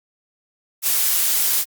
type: noise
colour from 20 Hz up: blue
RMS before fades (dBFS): -18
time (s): 0.82-1.65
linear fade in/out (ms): 50
effects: Opus 48 kbps